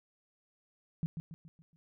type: tone with echo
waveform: sine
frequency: 162.3 Hz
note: E3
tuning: 27 cents flat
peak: -29 dBFS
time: 1.03-1.06 s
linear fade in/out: 0 ms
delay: 140 ms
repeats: 5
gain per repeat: -7 dB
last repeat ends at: 1.76 s
effects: none